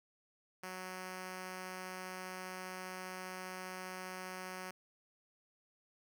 5% pulse tone, 185 Hz, F#3, in tune, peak -32 dBFS, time 0.63-4.71 s, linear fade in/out 5 ms, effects none

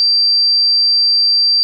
sine tone, 4699 Hz, D8, in tune, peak -9 dBFS, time 0-1.63 s, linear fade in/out 0 ms, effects none

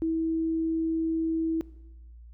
sine tone, 324.6 Hz, E4, 27 cents flat, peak -24 dBFS, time 0.02-1.61 s, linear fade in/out 0 ms, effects noise-tail reverb RT60 1.0 s tail -20 dB re dry + added 58 Hz sine -45 dBFS peak until 2.33 s

